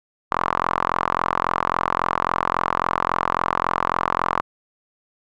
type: tone with band-pass filter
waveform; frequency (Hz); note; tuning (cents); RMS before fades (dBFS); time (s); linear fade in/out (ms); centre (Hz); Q
sawtooth; 43.65; F1; 0; -22; 0.31-4.41; 10; 1100; 4.5
effects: none